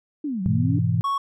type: linear two-way sweep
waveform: sine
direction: down then up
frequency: 311.1 to 181.6 to 296.1 Hz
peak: -24 dBFS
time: 0.24-0.79 s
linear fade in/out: 5 ms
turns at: 0.42 s
type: chord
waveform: sine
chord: E major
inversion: first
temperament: just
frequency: 103.01 / 123.61 / 164.81 Hz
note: G#2 / B2 / E3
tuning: -14 / +2 / 0 cents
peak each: -23 dBFS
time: 0.46-1.01 s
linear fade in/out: 0 ms
type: tone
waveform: triangle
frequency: 1108.7 Hz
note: C#6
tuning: in tune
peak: -19 dBFS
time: 1.04-1.18 s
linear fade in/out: 5 ms
effects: none